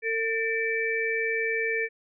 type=tone cluster; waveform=sine; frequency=451.4 / 1790 / 2315 Hz; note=A4 / A6 / D7; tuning=+44 / +29 / -25 cents; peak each=-29 dBFS; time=0.02-1.89 s; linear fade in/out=50 ms; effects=none